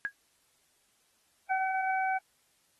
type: tone with exponential decay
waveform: sine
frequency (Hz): 1647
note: G#6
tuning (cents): -15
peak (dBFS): -25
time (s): 0.05-0.13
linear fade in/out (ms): 0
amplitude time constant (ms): 16
type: harmonic tone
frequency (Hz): 760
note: F#5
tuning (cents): +46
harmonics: 1 / 2 / 3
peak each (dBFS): -28 / -34 / -38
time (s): 1.49-2.19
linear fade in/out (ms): 20
effects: white hiss -70 dBFS RMS until 2.79 s + AAC 32 kbps